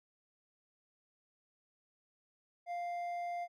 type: tone with hard clipping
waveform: sine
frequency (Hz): 698.5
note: F5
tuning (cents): 0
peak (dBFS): -38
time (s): 2.66-3.48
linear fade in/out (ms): 50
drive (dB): 5
effects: none